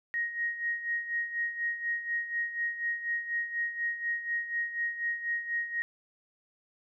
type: tone with tremolo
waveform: sine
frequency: 1877 Hz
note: A#6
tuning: 11 cents sharp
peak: -27 dBFS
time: 0.14-5.82 s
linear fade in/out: 0 ms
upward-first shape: sine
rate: 4.1 Hz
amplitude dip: 70%
effects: none